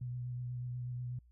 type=tone with vibrato; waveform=sine; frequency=123.47 Hz; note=B2; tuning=in tune; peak=-37 dBFS; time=0.01-1.19 s; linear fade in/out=5 ms; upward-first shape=sine; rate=8.2 Hz; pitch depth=19 cents each way; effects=added 60 Hz sine -60 dBFS peak until 1.31 s